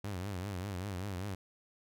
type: tone with vibrato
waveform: sawtooth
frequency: 95.6 Hz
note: G2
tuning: 43 cents flat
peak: -33 dBFS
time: 0.04-1.35 s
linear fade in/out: 5 ms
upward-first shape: triangle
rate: 5.1 Hz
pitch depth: 170 cents each way
effects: none